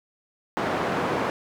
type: band-pass noise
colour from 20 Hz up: white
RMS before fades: -26 dBFS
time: 0.57-1.3 s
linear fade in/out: 0 ms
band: 140 to 1000 Hz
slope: 12 dB/octave
effects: none